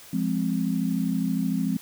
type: chord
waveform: sine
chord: F minor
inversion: none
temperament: equal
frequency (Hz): 174.61 / 207.7 / 261.6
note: F3 / Ab3 / C4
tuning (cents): 0 / 0 / 0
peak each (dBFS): -27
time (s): 0.13-1.77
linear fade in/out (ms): 5
effects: white hiss -47 dBFS RMS until 1.81 s